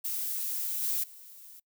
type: noise with level steps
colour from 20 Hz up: violet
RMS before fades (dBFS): -33 / -30 / -50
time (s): 0.04-1.6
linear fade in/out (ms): 10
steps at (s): 0.82 / 1.03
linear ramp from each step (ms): 10
effects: noise-tail reverb RT60 0.1 s tail -23 dB re dry